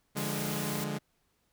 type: chord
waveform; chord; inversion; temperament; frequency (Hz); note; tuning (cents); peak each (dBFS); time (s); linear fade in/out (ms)
sawtooth; D diminished; none; equal with one note detuned; 148.11 / 174.61 / 207.7; D3 / F3 / Ab3; +15 / 0 / 0; -32 / -37 / -32; 0.15-0.99; 20
type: noise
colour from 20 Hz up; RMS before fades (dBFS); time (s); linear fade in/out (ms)
white; -39; 0.17-0.84; 0
effects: pink hiss -74 dBFS RMS until 1.52 s